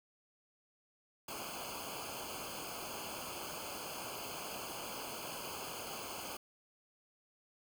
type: noise with comb filter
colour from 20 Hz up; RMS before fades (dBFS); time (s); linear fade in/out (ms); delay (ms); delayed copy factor
pink; -44; 1.28-6.37; 5; 0.53; -0.95
effects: none